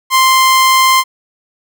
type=tone; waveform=sawtooth; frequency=1046.5 Hz; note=C6; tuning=in tune; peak=-3 dBFS; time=0.1-1.04 s; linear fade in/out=50 ms; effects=none